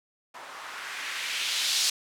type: noise with low-pass filter sweep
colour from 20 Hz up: violet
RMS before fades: -31 dBFS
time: 0.34-1.9 s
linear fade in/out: 5 ms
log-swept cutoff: 900 to 4800 Hz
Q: 1.5
effects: none